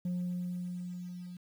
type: tone with level ramp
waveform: sine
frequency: 178.5 Hz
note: F3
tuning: 38 cents sharp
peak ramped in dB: -28 to -42 dBFS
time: 0.05-1.37 s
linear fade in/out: 5 ms
effects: tanh soft clip ceiling -30 dBFS + 10-bit